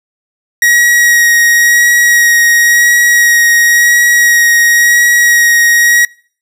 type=tone with vibrato; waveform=45% pulse; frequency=1896 Hz; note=A#6; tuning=29 cents sharp; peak=-5 dBFS; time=0.62-6.05 s; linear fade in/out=2 ms; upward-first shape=sine; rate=0.95 Hz; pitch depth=12 cents each way; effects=noise-tail reverb RT60 0.5 s tail -26 dB re dry